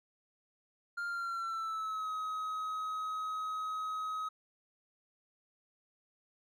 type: tone with pitch glide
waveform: triangle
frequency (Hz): 1400 to 1269.1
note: F6 to D#6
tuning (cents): +4 to +34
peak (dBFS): -33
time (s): 0.97-4.29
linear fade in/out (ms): 10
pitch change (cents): -170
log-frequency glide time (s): 1.07-2.1
effects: none